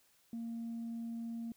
sine tone, 230.8 Hz, A#3, 17 cents flat, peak -37 dBFS, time 0.33-1.52 s, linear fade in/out 2 ms, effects tanh soft clip ceiling -36 dBFS + white hiss -70 dBFS RMS until 1.56 s

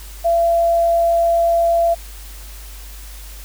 sine tone, 677 Hz, E5, 46 cents sharp, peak -12 dBFS, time 0.24-1.95 s, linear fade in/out 20 ms, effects added 50 Hz sine -33 dBFS peak until 3.44 s + white hiss -40 dBFS RMS until 3.44 s

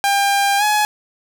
sawtooth tone with pitch glide, 799 to 843.1 Hz, G5 to G#5, +33 to +26 cents, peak -10 dBFS, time 0.04-0.85 s, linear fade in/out 0 ms, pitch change +93 cents, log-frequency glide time 0.58-0.63 s, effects none

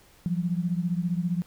sine beating tone pair, 170.8 / 185.8 Hz, F3 / F#3, -38 / +7 cents, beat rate 15 Hz, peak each -26 / -29 dBFS, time 0.26-1.42 s, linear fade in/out 0 ms, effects pink hiss -57 dBFS RMS until 1.46 s

